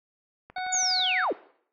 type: click train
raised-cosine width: 0.5 ms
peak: -30 dBFS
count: 7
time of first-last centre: 0.5-0.996 s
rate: 12.1 Hz
type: harmonic tone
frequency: 740 Hz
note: F#5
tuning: in tune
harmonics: 1 / 2 / 3 / 5 / 6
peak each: -30 / -36 / -40 / -44 / -46 dBFS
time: 0.56-1.25 s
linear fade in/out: 5 ms
type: linear sweep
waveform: sine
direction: down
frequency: 7040 to 239 Hz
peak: -23 dBFS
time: 0.72-1.33 s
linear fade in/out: 10 ms
effects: noise-tail reverb RT60 0.6 s tail -19 dB re dry